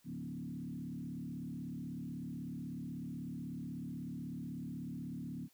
sine tone with frequency modulation, 205.7 Hz, G#3, 16 cents flat, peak -40 dBFS, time 0.04-5.49 s, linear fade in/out 50 ms, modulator 36.2 Hz, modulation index 2, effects white hiss -70 dBFS RMS until 5.53 s

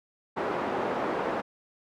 pink band-pass noise, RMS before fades -30 dBFS, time 0.36-1.42 s, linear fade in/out 20 ms, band 340 to 1100 Hz, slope 12 dB/octave, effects none

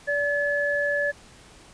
sine tone pair together, 578 / 1716.1 Hz, D5 / A6, -28 / -44 cents, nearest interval octave + perfect fifth, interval 1884 cents, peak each -25 / -24 dBFS, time 0.07-1.12 s, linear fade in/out 20 ms, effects pink hiss -50 dBFS RMS until 1.73 s + resampled to 22050 Hz

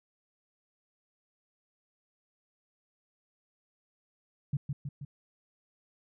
sine tone with echo, 141.4 Hz, C#3, 35 cents sharp, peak -26 dBFS, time 4.53-4.57 s, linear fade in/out 5 ms, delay 160 ms, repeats 3, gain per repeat -4 dB, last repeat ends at 5.05 s, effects none

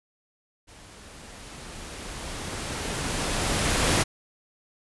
pink noise with level ramp, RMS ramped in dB -49 to -21 dBFS, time 0.67-4.04 s, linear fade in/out 20 ms, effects resampled to 24000 Hz

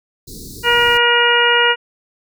pink band-stop noise, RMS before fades -33 dBFS, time 0.27-0.98 s, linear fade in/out 10 ms, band 460 to 3900 Hz, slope 96 dB/octave
harmonic tone, 477 Hz, A#4, 40 cents sharp, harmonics 1 / 2 / 3 / 4 / 5 / 6, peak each -18 / -18 / -16 / -18 / -22 / -16 dBFS, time 0.63-1.76 s, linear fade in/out 50 ms
effects none

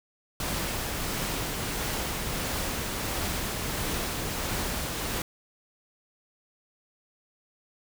pink noise with tremolo, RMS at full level -30 dBFS, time 0.4-5.22 s, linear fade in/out 2 ms, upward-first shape triangle, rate 1.5 Hz, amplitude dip 25%, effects none

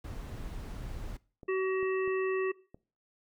brown noise, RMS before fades -40 dBFS, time 0.04-1.17 s, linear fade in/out 5 ms
clicks, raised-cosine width 2 ms, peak -35 dBFS, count 4, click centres 1.432 / 1.829 / 2.077 / 2.745 s
harmonic tone, 378.4 Hz, F#4, 39 cents sharp, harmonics 1 / 3 / 5 / 7, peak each -28 / -39 / -40 / -43 dBFS, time 1.48-2.52 s, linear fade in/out 10 ms
effects noise-tail reverb RT60 0.4 s tail -21 dB re dry

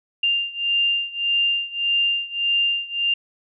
sine beating tone pair, 2794 / 2795.7 Hz, F7 / F7, 0 / +1 cents, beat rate 1.7 Hz, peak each -21 / -23 dBFS, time 0.23-3.14 s, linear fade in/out 5 ms, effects none

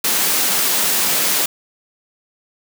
white high-pass noise, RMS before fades -17 dBFS, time 0.04-1.46 s, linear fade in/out 5 ms, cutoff 150 Hz, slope 96 dB/octave, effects none

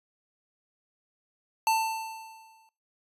square tone with exponential decay, 890 Hz, A5, 20 cents sharp, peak -21 dBFS, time 1.67-2.69 s, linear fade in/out 1 ms, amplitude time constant 220 ms, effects noise-tail reverb RT60 0.5 s tail -25 dB re dry + resampled to 32000 Hz

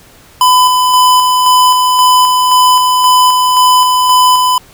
square tone with tremolo, 1005 Hz, B5, 30 cents sharp, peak -5 dBFS, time 0.41-4.58 s, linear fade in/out 2 ms, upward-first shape square, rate 1.9 Hz, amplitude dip 30%, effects pink hiss -41 dBFS RMS until 4.73 s

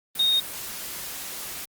sine tone in noise, 3712 Hz, A#7, 8 cents flat, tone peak -18 dBFS, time 0.19-0.4 s, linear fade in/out 5 ms, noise white, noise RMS -35 dBFS, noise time 0.15-1.65 s, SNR +14 dB, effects Opus 32 kbps

